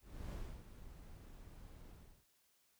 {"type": "noise with ADSR envelope", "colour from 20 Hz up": "brown", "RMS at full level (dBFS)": -44, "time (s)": [0, 2.26], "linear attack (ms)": 320, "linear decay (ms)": 290, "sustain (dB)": -11, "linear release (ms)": 350, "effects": ["white hiss -75 dBFS RMS until 2.79 s"]}